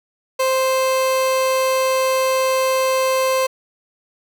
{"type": "tone", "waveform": "30% pulse", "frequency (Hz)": 523.3, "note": "C5", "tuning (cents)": 0, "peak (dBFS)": -13, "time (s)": [0.39, 3.47], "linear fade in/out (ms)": 10, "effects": []}